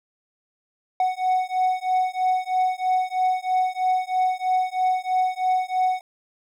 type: beating tone pair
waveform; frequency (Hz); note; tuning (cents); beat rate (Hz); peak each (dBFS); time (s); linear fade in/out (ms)
triangle; 740 / 743.1; F#5 / F#5; 0 / +7; 3.1; -21 / -21; 1-6.01; 2
effects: none